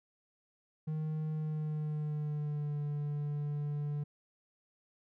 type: tone with pitch glide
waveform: triangle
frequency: 155.4 to 146.68 Hz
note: D#3 to D3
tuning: -2 to -2 cents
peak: -31 dBFS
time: 0.87-4.04 s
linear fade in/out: 10 ms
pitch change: -100 cents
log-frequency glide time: 1.32-2.79 s
effects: none